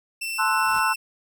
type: tone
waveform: sawtooth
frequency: 2683 Hz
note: E7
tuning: 30 cents sharp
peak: -24 dBFS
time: 0.21-0.96 s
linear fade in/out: 10 ms
type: noise with exponential growth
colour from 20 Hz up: pink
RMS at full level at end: -40 dBFS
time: 0.29-0.8 s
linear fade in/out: 5 ms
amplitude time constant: 110 ms
type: chord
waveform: sine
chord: F# half-diminished seventh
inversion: first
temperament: equal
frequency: 880 / 1046.5 / 1318.5 / 1480 Hz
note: A5 / C6 / E6 / F#6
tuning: 0 / 0 / 0 / 0 cents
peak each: -25 dBFS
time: 0.38-0.94 s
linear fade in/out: 20 ms
effects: none